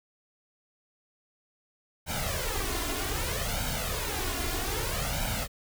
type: noise with flanger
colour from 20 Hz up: pink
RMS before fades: -31 dBFS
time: 2.06-5.48 s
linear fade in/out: 50 ms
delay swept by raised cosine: 1.3 to 2.9 ms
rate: 0.63 Hz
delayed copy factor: +0.75
effects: none